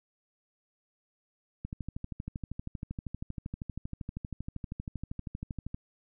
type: click train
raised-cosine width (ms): 5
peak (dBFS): -24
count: 53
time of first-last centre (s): 1.65-5.744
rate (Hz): 12.7
effects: none